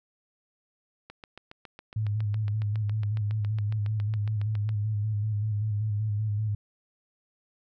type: click train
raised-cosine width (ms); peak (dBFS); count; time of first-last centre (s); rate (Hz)
0.3; -27; 27; 1.1-4.691; 7.24
type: tone with vibrato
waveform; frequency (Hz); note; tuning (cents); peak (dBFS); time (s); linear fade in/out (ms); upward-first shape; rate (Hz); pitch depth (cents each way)
sine; 105.9; G#2; +34; -25; 1.96-6.55; 5; square; 5.2; 41
effects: none